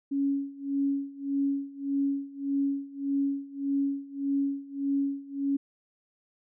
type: tone with tremolo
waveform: sine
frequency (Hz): 278.2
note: C#4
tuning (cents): +6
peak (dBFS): -23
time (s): 0.11-5.57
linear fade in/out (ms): 10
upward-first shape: sine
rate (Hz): 1.7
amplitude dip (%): 90
effects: none